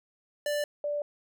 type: tone pair in turn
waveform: square / sine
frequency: 588 / 585.7 Hz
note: D5 / D5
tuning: +2 / -5 cents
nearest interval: unison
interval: 7 cents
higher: first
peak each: -28 dBFS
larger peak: neither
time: 0.46-0.64 / 0.84-1.02 s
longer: neither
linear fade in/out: 2 ms
effects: none